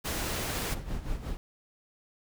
pink noise, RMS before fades -33 dBFS, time 0.04-0.75 s, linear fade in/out 20 ms
brown noise with tremolo, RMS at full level -32 dBFS, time 0.71-1.37 s, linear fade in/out 0 ms, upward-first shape sine, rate 5.6 Hz, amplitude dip 65%
effects none

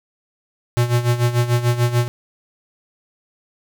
square tone with tremolo, 120.5 Hz, B2, 42 cents flat, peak -13 dBFS, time 0.77-2.08 s, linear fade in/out 0 ms, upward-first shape sine, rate 6.8 Hz, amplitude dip 75%, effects none

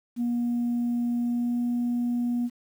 sine tone with pitch glide, 239.2 to 241.1 Hz, A#3 to B3, +45 to -41 cents, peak -22 dBFS, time 0.16-2.5 s, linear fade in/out 50 ms, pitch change +14 cents, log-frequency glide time 1.18-1.62 s, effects tanh soft clip ceiling -21 dBFS + 9-bit

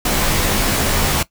pink noise with comb filter, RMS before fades -17 dBFS, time 0.05-1.23 s, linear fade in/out 5 ms, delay 17 ms, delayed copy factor -0.75, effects noise-tail reverb RT60 0.1 s tail -17 dB re dry

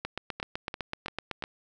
two click trains, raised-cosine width 0.3 ms, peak -19 / -16 dBFS, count 4 / 12, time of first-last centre 0.4-1.424 / 0.05-1.439 s, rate 2.93 / 7.92 Hz, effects none

